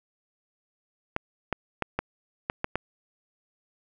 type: clicks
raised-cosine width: 0.5 ms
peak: -11 dBFS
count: 7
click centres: 1.164 / 1.527 / 1.823 / 1.99 / 2.499 / 2.644 / 2.756 s
effects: none